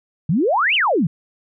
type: exponential two-way sweep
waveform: sine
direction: up then down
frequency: 140.2 to 3136 to 140.2 Hz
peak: -14 dBFS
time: 0.29-1.07 s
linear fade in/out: 5 ms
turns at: 0.75 s
effects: none